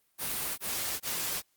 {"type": "noise bursts", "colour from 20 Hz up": "white", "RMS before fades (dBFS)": -33, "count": 3, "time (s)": [0.18, 1.424], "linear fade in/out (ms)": 50, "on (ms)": 400, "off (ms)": 22, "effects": ["white hiss -72 dBFS RMS until 1.56 s", "Opus 32 kbps"]}